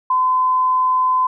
sine tone, 1021 Hz, C6, 43 cents flat, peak -13 dBFS, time 0.1-1.27 s, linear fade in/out 5 ms, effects none

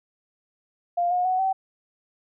sine tone with pitch steps, 698.5 / 720.2 / 742.6 / 765.7 Hz, F5 / F#5 / F#5 / G5, 0 / -47 / +6 / -41 cents, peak -20 dBFS, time 0.97-1.53 s, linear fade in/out 10 ms, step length 140 ms, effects none

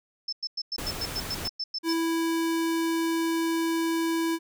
sine tone bursts, 5274 Hz, E8, in tune, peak -28 dBFS, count 12, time 0.28-1.932 s, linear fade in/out 5 ms, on 46 ms, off 100 ms
pink noise, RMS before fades -35 dBFS, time 0.78-1.48 s, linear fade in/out 5 ms
square tone, 329.6 Hz, E4, in tune, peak -25 dBFS, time 1.83-4.39 s, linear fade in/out 50 ms
effects none

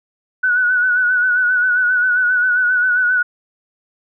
sine tone with vibrato, 1480 Hz, F#6, in tune, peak -12 dBFS, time 0.43-3.23 s, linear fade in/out 10 ms, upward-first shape sine, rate 7.5 Hz, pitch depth 45 cents each way, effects none

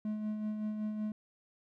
triangle tone with tremolo, 213.4 Hz, G#3, 47 cents sharp, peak -30 dBFS, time 0.05-1.12 s, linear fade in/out 2 ms, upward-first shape sine, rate 5.3 Hz, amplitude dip 40%, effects none

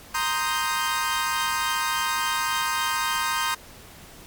sawtooth chord, C minor seventh, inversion third, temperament equal, 932.3 / 1046.5 / 1244.5 / 1568 Hz, Bb5 / C6 / Eb6 / G6, 0 / 0 / 0 / 0 cents, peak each -25 dBFS, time 0.14-3.55 s, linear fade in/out 10 ms, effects pink hiss -46 dBFS RMS until 4.26 s + MP3 96 kbps

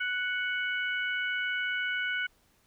harmonic tone, 741 Hz, F#5, 2 cents sharp, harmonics 2 / 3 / 4, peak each -30 / -35 / -38 dBFS, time 0-2.27 s, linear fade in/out 10 ms, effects pink hiss -67 dBFS RMS until 2.66 s

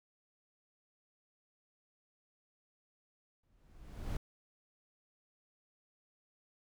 brown noise with exponential growth, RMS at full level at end -35 dBFS, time 3.43-4.17 s, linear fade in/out 5 ms, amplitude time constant 160 ms, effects none

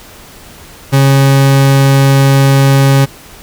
40% pulse tone, 136.9 Hz, C#3, 21 cents flat, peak -4 dBFS, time 0.92-3.06 s, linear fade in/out 20 ms, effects pink hiss -35 dBFS RMS until 3.42 s

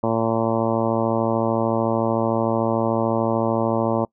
harmonic tone, 113.5 Hz, A#2, 46 cents flat, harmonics 1 / 2 / 3 / 4 / 5 / 6 / 7 / 8 / 9 / 10, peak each -28 / -24 / -26 / -27 / -24 / -29 / -31 / -29 / -31 / -36 dBFS, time 0.03-4.05 s, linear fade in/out 5 ms, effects noise-tail reverb RT60 0.1 s tail -24 dB re dry

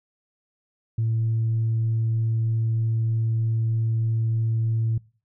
sine tone, 112.9 Hz, A2, 45 cents sharp, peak -19 dBFS, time 0.98-4.98 s, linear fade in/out 5 ms, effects noise-tail reverb RT60 0.4 s tail -24 dB re dry + tanh soft clip ceiling -17 dBFS

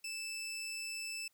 20% pulse tone, 2637 Hz, E7, in tune, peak -35 dBFS, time 0.04-1.28 s, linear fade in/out 5 ms, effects white hiss -75 dBFS RMS until 1.33 s

